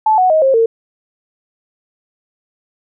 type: tone with pitch steps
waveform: sine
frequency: 869 / 739.2 / 628.8 / 534.9 / 455 Hz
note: A5 / F#5 / D#5 / C5 / A#4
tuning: -22 / -2 / +18 / +38 / -42 cents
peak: -8 dBFS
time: 0.06-0.66 s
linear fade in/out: 5 ms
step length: 120 ms
effects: none